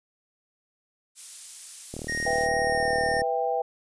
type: noise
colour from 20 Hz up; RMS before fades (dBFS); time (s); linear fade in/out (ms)
violet; -35; 1.15-2.49; 50
type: click train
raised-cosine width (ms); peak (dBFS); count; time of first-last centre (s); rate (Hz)
2; -22; 50; 1.94-3.219; 38.3
type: tone with pitch glide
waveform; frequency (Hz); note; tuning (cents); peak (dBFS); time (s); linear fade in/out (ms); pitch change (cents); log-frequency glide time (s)
square; 1864.7 to 1822.1; A#6 to A#6; 0 to -40; -28; 2.08-3.22; 10; -40; 2.57-2.96
type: chord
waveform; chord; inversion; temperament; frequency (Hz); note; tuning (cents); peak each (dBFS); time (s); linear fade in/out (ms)
sine; E minor; second; just; 494.4 / 659.3 / 791.1; B4 / E5 / G5; +2 / 0 / +16; -28 / -29 / -27; 2.26-3.62; 5
effects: resampled to 22050 Hz